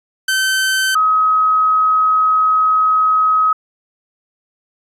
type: tone pair in turn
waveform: sawtooth / sine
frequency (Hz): 1540 / 1270.3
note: G6 / D#6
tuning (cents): -31 / +36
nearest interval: minor third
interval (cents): 333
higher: first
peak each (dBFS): -10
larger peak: neither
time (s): 0.28-0.95 / 0.95-3.53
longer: second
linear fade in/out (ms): 5
effects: resampled to 32000 Hz